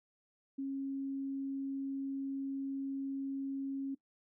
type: tone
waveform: sine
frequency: 272.6 Hz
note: C#4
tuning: 29 cents flat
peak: -35 dBFS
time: 0.58-3.95 s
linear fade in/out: 10 ms
effects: noise-tail reverb RT60 0.1 s tail -19 dB re dry